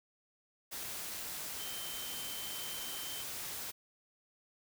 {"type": "tone in noise", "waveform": "sine", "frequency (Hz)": 3100, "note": "G7", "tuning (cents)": -20, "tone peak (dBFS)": -46, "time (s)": [1.58, 3.24], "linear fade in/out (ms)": 20, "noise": "white", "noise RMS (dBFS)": -42, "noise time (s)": [0.71, 3.72], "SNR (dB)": -7, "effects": []}